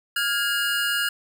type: tone cluster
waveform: square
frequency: 1406 / 1646 / 2855 Hz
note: F6 / G#6 / F7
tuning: +11 / -16 / +37 cents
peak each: -27 dBFS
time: 0.16-1.09 s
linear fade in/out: 5 ms
effects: none